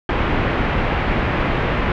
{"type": "low-pass noise", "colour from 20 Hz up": "pink", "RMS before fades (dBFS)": -19, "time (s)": [0.09, 1.92], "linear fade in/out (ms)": 2, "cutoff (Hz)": 2600, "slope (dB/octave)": 24, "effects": []}